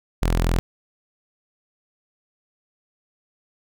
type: tone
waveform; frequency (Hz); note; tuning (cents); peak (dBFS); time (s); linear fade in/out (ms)
sawtooth; 42.28; E1; +45; -14; 0.22-0.59; 0
effects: none